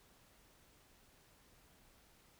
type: silence
effects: pink hiss -67 dBFS RMS until 2.39 s